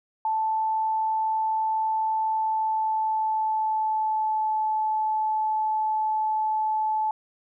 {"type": "tone with pitch glide", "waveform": "sine", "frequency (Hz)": [878, 866.9], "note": ["A5", "A5"], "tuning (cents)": [-4, -26], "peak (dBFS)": -22, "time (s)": [0.25, 7.11], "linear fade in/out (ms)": 2, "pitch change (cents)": -22, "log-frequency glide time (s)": [2.28, 4.54], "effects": []}